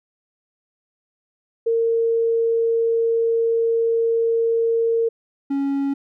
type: tone pair in turn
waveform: sine / triangle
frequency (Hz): 458.5 / 277.4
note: A#4 / C#4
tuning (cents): -29 / +1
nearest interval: major sixth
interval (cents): 870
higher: first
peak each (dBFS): -16 / -17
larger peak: first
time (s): 1.66-5.09 / 5.5-5.94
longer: first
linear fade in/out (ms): 10
effects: none